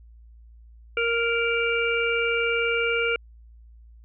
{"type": "harmonic tone", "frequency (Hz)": 466.2, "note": "A#4", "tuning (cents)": 0, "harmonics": [1, 3, 5, 6], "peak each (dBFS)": [-25, -27, -26, -31], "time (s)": [0.97, 3.16], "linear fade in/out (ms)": 2, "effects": ["added 57 Hz sine -46 dBFS peak until 4.04 s"]}